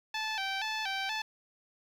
10% pulse tone with vibrato, 823 Hz, G#5, 16 cents flat, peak -23 dBFS, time 0.14-1.22 s, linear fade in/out 5 ms, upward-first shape square, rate 2.1 Hz, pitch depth 100 cents each way, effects low-pass 5000 Hz 12 dB/octave + 9-bit

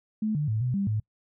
sine tone with pitch steps, 215.8 / 148.8 / 109.2 / 125.1 / 198.2 / 107.5 Hz, A3 / D3 / A2 / B2 / G3 / A2, -33 / +23 / -13 / +23 / +19 / -40 cents, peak -24 dBFS, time 0.22-1 s, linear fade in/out 5 ms, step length 130 ms, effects noise-tail reverb RT60 0.1 s tail -26 dB re dry

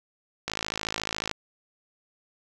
click train, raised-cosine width 0.2 ms, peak -11 dBFS, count 46, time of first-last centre 0.48-1.313 s, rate 54 Hz, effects none

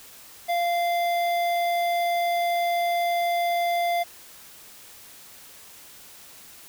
square tone with notch filter, 693 Hz, F5, 14 cents flat, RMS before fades -24 dBFS, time 0.48-4.04 s, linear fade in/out 20 ms, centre 7300 Hz, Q 0.66, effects white hiss -47 dBFS RMS until 6.68 s

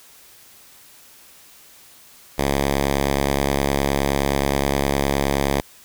5% pulse tone, 69.6 Hz, C#2, 8 cents sharp, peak -7 dBFS, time 2.38-5.61 s, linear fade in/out 5 ms, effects white hiss -48 dBFS RMS until 5.84 s

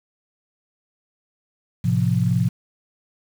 sine chord, F major, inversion first, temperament equal, 110 / 130.81 / 174.61 Hz, A2 / C3 / F3, 0 / 0 / 0 cents, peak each -21 dBFS, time 1.84-2.49 s, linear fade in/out 10 ms, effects 7-bit

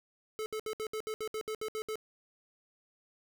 square tone bursts, 434.1 Hz, A4, 23 cents flat, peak -35 dBFS, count 12, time 0.39-1.956 s, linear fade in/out 0 ms, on 70 ms, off 66 ms, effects 12-bit

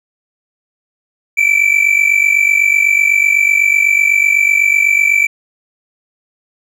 triangle tone pair together, 2301 / 2349 Hz, D7 / D7, -36 / 0 cents, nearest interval unison, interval 36 cents, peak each -10 dBFS, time 1.37-5.27 s, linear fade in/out 10 ms, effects none

